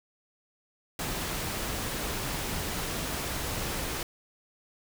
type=noise; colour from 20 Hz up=pink; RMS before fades=-33 dBFS; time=0.99-4.03 s; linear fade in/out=2 ms; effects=none